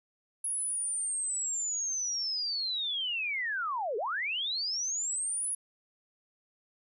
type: linear two-way sweep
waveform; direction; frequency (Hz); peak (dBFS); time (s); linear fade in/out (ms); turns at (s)
sine; down then up; 10548 to 392 to 10548; -30; 0.44-5.55; 5; 3.97
effects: none